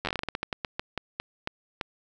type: slowing click train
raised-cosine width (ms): 0.3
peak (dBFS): -13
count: 19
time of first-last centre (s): 0.05-1.812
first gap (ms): 10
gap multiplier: 1.23
effects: none